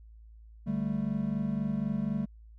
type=chord; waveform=triangle; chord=D suspended fourth; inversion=none; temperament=equal; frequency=146.83 / 196 / 220 Hz; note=D3 / G3 / A3; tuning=0 / 0 / 0 cents; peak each=-34 / -30 / -30 dBFS; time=0.66-2.26 s; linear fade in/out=20 ms; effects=added 55 Hz sine -49 dBFS peak until 2.58 s